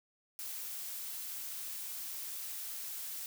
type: noise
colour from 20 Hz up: blue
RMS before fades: -42 dBFS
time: 0.39-3.26 s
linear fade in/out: 0 ms
effects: none